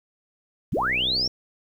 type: linear sweep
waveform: sine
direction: up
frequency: 40.96 to 5600 Hz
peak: -21 dBFS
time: 0.72-1.28 s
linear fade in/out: 10 ms
type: click train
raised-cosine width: 2 ms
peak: -23 dBFS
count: 33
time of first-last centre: 0.77-1.276 s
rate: 63.3 Hz
effects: 9-bit